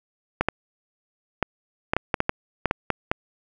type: clicks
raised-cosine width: 0.5 ms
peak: -5 dBFS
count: 12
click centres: 0.41 / 0.486 / 1.427 / 1.935 / 1.966 / 2.142 / 2.204 / 2.294 / 2.657 / 2.711 / 2.903 / 3.115 s
effects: none